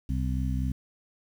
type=harmonic tone; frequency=64.1 Hz; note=C2; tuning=35 cents flat; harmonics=1 / 2 / 3 / 4; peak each=-28 / -31 / -35 / -35 dBFS; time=0.09-0.72 s; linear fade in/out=5 ms; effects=9-bit